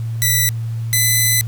5% pulse tone pair in turn, 1975.5 / 2009 Hz, B6 / B6, 0 / +29 cents, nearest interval unison, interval 29 cents, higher second, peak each -3 dBFS, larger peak neither, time 0.22-0.49 / 0.93-1.41 s, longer second, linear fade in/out 0 ms, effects added 114 Hz sine -20 dBFS peak until 1.47 s + pink hiss -46 dBFS RMS until 1.47 s

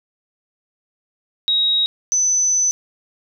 sine tone pair in turn, 3800 / 6032 Hz, A#7 / F#8, +33 / +32 cents, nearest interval minor sixth, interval 799 cents, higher second, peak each -14 dBFS, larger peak neither, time 1.48-1.86 / 2.12-2.71 s, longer second, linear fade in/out 0 ms, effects none

